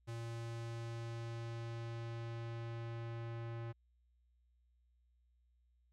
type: tone with low-pass filter sweep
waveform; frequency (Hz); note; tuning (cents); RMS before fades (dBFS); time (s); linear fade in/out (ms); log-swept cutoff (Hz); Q
square; 116; A#2; -8; -44; 0.07-3.73; 20; 9200 to 2300; 0.77
effects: added 60 Hz sine -70 dBFS peak until 5.92 s